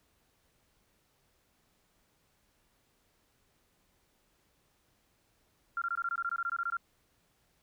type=tone bursts; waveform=sine; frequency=1382 Hz; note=F6; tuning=19 cents flat; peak=-30 dBFS; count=15; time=5.77-6.769 s; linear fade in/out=2 ms; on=47 ms; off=21 ms; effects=pink hiss -72 dBFS RMS until 7.62 s